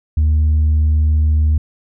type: tone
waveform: sine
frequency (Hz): 76.8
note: D#2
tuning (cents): -22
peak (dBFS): -8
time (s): 0.17-1.58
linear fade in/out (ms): 5
effects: tanh soft clip ceiling -9 dBFS